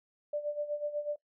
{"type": "tone with tremolo", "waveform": "sine", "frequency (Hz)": 590, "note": "D5", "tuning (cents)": 8, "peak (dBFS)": -29, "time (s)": [0.33, 1.16], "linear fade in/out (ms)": 5, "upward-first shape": "sine", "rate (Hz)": 8.1, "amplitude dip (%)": 75, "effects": ["noise-tail reverb RT60 0.1 s tail -20 dB re dry"]}